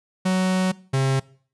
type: tone pair in turn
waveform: 45% pulse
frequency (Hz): 186.1 / 134.02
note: F#3 / C3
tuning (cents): +10 / +42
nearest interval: tritone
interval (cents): 568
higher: first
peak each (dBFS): -18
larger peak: neither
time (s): 0.25-0.72 / 0.93-1.2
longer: first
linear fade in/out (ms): 10
effects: noise-tail reverb RT60 0.5 s tail -22 dB re dry + resampled to 24000 Hz